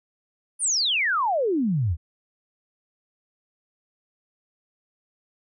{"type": "exponential sweep", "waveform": "sine", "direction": "down", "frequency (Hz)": [9956, 73.42], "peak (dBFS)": -20, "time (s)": [0.59, 1.97], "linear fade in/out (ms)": 50, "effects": []}